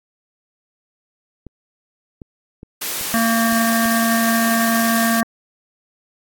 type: clicks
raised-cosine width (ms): 3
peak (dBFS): -23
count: 6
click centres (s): 1.467 / 2.218 / 2.631 / 3.012 / 3.528 / 3.857
type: high-pass noise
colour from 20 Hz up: white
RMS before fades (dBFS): -24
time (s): 2.81-5.21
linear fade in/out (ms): 10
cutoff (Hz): 160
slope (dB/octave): 12
type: harmonic tone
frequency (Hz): 228.4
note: A#3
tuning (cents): -35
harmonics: 1 / 3 / 5 / 7 / 8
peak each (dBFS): -17 / -22 / -24 / -25 / -26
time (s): 3.14-5.23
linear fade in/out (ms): 0
effects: AAC 64 kbps